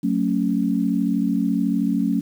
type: chord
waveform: sine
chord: F# minor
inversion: none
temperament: equal with one note detuned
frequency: 185 / 223.5 / 277.2 Hz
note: F#3 / A3 / C#4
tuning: 0 / +27 / 0 cents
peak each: -23 / -22 / -22 dBFS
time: 0.03-2.21 s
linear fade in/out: 10 ms
effects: 8-bit